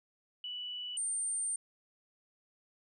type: tone pair in turn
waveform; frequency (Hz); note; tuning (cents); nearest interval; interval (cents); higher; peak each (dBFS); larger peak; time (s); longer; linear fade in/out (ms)
sine; 2960 / 8887; F#7 / C#9; 0 / +3; octave + perfect fifth; 1903; second; -38 / -32; second; 0.44-0.97 / 0.97-1.56; second; 2
effects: none